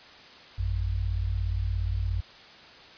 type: tone pair together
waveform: sine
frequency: 54.06 / 91.2 Hz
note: A1 / F#2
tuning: -30 / -24 cents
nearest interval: major sixth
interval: 906 cents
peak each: -28 dBFS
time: 0.58-2.21 s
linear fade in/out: 10 ms
effects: white hiss -49 dBFS RMS until 2.97 s + resampled to 11025 Hz